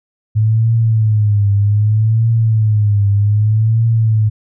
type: tone with vibrato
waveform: sine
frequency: 107.3 Hz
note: A2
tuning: 43 cents flat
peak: -9 dBFS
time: 0.35-4.3 s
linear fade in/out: 20 ms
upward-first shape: triangle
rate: 0.64 Hz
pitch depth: 120 cents each way
effects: none